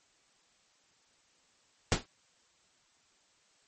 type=noise with exponential decay; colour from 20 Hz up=pink; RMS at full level=-23 dBFS; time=1.92-2.06 s; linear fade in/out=1 ms; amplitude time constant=29 ms; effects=white hiss -68 dBFS RMS until 3.67 s + MP3 32 kbps